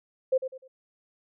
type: tone with echo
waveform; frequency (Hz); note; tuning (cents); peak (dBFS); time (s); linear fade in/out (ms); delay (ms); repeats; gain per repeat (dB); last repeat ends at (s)
sine; 522; C5; -4; -19; 0.32-0.38; 10; 100; 3; -10; 0.68
effects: none